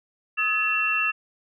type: tone cluster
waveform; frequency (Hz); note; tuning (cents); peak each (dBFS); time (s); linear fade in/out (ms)
sine; 1275 / 1712 / 2704; D#6 / A6 / E7; +42 / -48 / +43; -28 / -29 / -22; 0.37-1.12; 20
effects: none